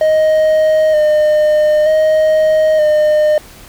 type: tone with vibrato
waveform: triangle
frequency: 616 Hz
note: D#5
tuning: 17 cents flat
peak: -6 dBFS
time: 0.01-3.38 s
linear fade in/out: 2 ms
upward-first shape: square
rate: 0.54 Hz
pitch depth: 23 cents each way
effects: pink hiss -38 dBFS RMS until 3.68 s